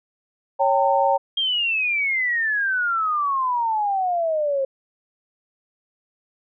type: chord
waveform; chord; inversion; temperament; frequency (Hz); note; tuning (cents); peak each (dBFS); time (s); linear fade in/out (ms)
sine; G diminished; second; equal with one note detuned; 554.4 / 784 / 909.5; Db5 / G5 / Bb5; 0 / 0 / -43; -20; 0.59-1.18; 20
type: exponential sweep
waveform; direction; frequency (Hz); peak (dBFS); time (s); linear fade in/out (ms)
sine; down; 3233 to 530; -19; 1.37-4.65; 5
effects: none